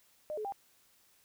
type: tone with pitch steps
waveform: sine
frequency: 608 / 427.7 / 796 Hz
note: D#5 / A4 / G5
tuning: -40 / -49 / +26 cents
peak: -35 dBFS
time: 0.3-0.522 s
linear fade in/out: 0 ms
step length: 74 ms
effects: white hiss -67 dBFS RMS until 1.24 s